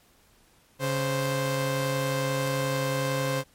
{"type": "tone pair together", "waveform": "sawtooth", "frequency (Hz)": [138.59, 523.2], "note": ["C#3", "C5"], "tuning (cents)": [0, 0], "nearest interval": "octave + major seventh", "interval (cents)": 2300, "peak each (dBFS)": -24, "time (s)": [0.79, 3.44], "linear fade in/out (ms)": 50, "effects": ["pink hiss -61 dBFS RMS until 3.54 s", "MP3 64 kbps"]}